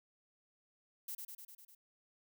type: noise with echo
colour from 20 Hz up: violet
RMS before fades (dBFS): -43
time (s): 1.08-1.15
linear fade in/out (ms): 5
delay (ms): 100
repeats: 6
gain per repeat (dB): -3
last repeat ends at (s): 1.75
effects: none